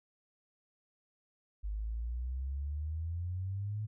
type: exponential sweep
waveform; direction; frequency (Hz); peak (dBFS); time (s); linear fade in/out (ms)
sine; up; 50.2 to 109; -34; 1.63-3.87; 20
effects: none